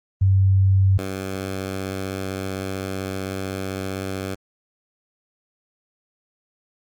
sine / 10% pulse tone pair in turn, 96.2 / 95.71 Hz, G2 / G2, -32 / -41 cents, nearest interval unison, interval 9 cents, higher first, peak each -13 / -18 dBFS, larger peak first, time 0.21-0.98 / 0.98-4.35 s, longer second, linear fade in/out 10 ms, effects Opus 24 kbps

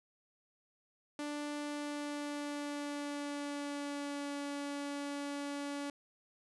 sawtooth tone with pitch glide, 293.7 to 285.2 Hz, D4 to C#4, 0 to +49 cents, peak -34 dBFS, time 1.19-5.9 s, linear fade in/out 2 ms, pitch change -51 cents, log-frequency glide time 1.56-4.35 s, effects resampled to 24000 Hz

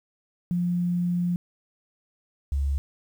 sine tone pair in turn, 175.9 / 69.73 Hz, F3 / C#2, +13 / +11 cents, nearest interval octave + major third, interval 1602 cents, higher first, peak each -22 dBFS, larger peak neither, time 0.51-1.36 / 2.52-2.78 s, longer first, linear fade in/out 0 ms, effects 9-bit

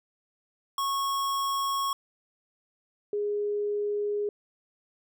square / sine tone pair in turn, 1100 / 413.2 Hz, C#6 / G#4, -14 / -9 cents, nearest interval octave + perfect fourth, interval 1695 cents, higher first, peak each -27 / -26 dBFS, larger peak second, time 0.78-1.93 / 3.13-4.29 s, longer second, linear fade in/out 2 ms, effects none

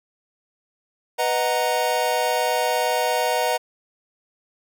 square chord, B major seventh, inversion none, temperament equal, 493.9 / 622.3 / 740 / 932.3 Hz, B4 / D#5 / F#5 / A#5, 0 / 0 / 0 / 0 cents, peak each -26 dBFS, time 1.18-3.58 s, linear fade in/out 20 ms, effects none

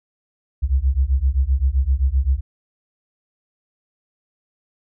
sine beating tone pair, 63 / 70.7 Hz, B1 / C#2, +35 / +35 cents, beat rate 7.7 Hz, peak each -18 dBFS, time 0.62-2.41 s, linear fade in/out 20 ms, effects none

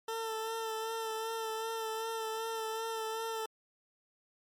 20% pulse tone with vibrato, 446.7 Hz, A4, 26 cents sharp, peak -30 dBFS, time 0.08-3.46 s, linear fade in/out 5 ms, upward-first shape sine, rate 2.6 Hz, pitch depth 25 cents each way, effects MP3 64 kbps

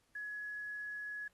sine tone with quantisation, 1686 Hz, G#6, 26 cents sharp, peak -40 dBFS, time 0.15-1.28 s, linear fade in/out 5 ms, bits 11, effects pink hiss -75 dBFS RMS until 1.33 s + AAC 32 kbps

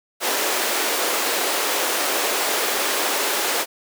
pink high-pass noise, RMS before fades -22 dBFS, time 0.2-3.66 s, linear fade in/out 50 ms, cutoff 360 Hz, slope 24 dB/octave, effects none

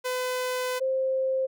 sawtooth / sine tone pair in turn, 505 / 526.5 Hz, B4 / C5, +39 / +11 cents, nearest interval minor second, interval 72 cents, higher second, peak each -23 dBFS, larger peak neither, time 0.04-0.8 / 0.8-1.47 s, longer first, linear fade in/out 20 ms, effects none

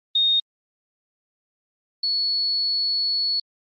sine tone pair in turn, 3700 / 4400 Hz, A#7 / C#8, -14 / -14 cents, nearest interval minor third, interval 300 cents, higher second, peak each -16 / -20 dBFS, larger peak first, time 0.15-0.4 / 2.03-3.4 s, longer second, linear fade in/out 5 ms, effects Opus 32 kbps

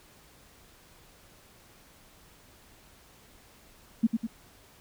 sine tone with echo, 226.3 Hz, A3, 49 cents sharp, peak -18 dBFS, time 4.03-4.07 s, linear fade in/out 10 ms, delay 100 ms, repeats 2, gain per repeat -5 dB, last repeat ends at 4.27 s, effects pink hiss -57 dBFS RMS until 4.8 s

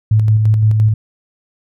sine tone with tremolo, 108.3 Hz, A2, 27 cents flat, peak -7 dBFS, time 0.11-0.94 s, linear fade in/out 5 ms, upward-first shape square, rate 5.8 Hz, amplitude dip 30%, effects none

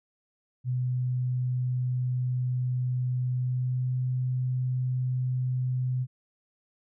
sine tone with pitch glide, 125.8 to 127.19 Hz, B2 to C3, +32 to -49 cents, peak -25 dBFS, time 0.64-6.07 s, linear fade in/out 50 ms, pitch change +19 cents, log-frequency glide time 3.35-3.99 s, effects none

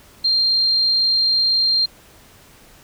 sine tone, 4186 Hz, C8, in tune, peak -14 dBFS, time 0.24-1.86 s, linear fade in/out 10 ms, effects pink hiss -48 dBFS RMS until 2.83 s

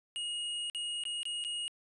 square tone with dropouts, 2874 Hz, F7, 49 cents sharp, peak -35 dBFS, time 0.16-1.68 s, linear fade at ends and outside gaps 0 ms, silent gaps 0.699-0.748 / 1.037-1.053 / 1.231-1.254 / 1.44-1.448 s, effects resampled to 24000 Hz

